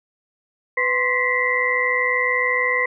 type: tone cluster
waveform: sine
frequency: 499.3 / 1046 / 1947 / 2067 Hz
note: B4 / C6 / B6 / C7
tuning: +19 / -1 / -25 / -22 cents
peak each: -25 / -25 / -21 / -22 dBFS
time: 0.77-2.86 s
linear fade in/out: 5 ms
effects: none